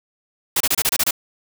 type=noise bursts; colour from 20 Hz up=white; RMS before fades=-18 dBFS; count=8; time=0.56-1.109 s; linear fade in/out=5 ms; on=45 ms; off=27 ms; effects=none